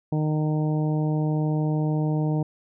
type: harmonic tone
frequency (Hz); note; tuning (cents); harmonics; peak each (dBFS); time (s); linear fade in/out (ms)
153.5; D#3; -23; 1 / 2 / 3 / 4 / 5 / 6; -22 / -28 / -34 / -36 / -38 / -41; 0.12-2.43; 5
effects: none